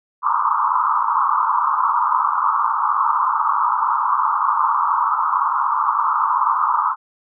pink band-pass noise, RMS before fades -18 dBFS, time 0.22-6.96 s, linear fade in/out 50 ms, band 900 to 1300 Hz, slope 96 dB/octave, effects none

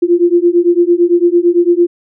sine beating tone pair, 343.2 / 352.1 Hz, F4 / F4, -30 / +14 cents, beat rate 8.9 Hz, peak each -10 dBFS, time 0.02-1.87 s, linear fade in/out 10 ms, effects none

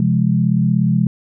sine chord, F minor, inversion second, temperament equal with one note detuned, 130.81 / 171.22 / 207.7 Hz, C3 / F3 / Ab3, 0 / -34 / 0 cents, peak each -17 / -16 / -17 dBFS, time 0-1.07 s, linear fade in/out 2 ms, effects none

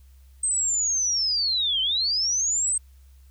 sine linear two-way sweep, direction down then up, 8372 to 3026 to 8372 Hz, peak -21 dBFS, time 0.43-2.78 s, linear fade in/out 5 ms, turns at 1.81 s, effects added 66 Hz sine -48 dBFS peak until 3.3 s + white hiss -65 dBFS RMS until 3.3 s

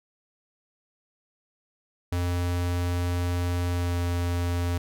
square tone with pitch glide, 88.1 to 87.29 Hz, F2 to F2, +16 to 0 cents, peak -25 dBFS, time 2.12-4.78 s, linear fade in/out 5 ms, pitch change -16 cents, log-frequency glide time 3.69-3.98 s, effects none

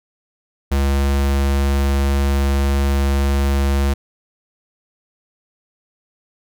square tone, 69.3 Hz, C#2, in tune, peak -15 dBFS, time 0.71-3.94 s, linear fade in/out 10 ms, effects none

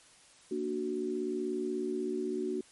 sine chord, Bb augmented, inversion none, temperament equal, 233.1 / 293.7 / 370 Hz, Bb3 / D4 / F#4, 0 / 0 / 0 cents, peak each -38 / -37 / -33 dBFS, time 0.51-2.61 s, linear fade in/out 5 ms, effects white hiss -59 dBFS RMS until 2.71 s + MP3 48 kbps

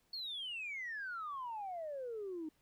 sine exponential sweep, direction down, 4425 to 303.4 Hz, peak -39 dBFS, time 0.13-2.49 s, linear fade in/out 5 ms, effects tanh soft clip ceiling -36 dBFS + pink hiss -75 dBFS RMS until 2.61 s

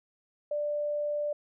sine tone, 590 Hz, D5, 8 cents sharp, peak -28 dBFS, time 0.51-1.33 s, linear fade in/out 5 ms, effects none

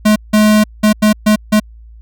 square tone bursts at uneven times, 213 Hz, G#3, 44 cents sharp, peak -7 dBFS, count 6, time 0.05-0.16 / 0.33-0.64 / 0.83-0.93 / 1.02-1.13 / 1.26-1.36 / 1.52-1.6 s, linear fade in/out 10 ms, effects added 56 Hz sine -34 dBFS peak until 2.01 s

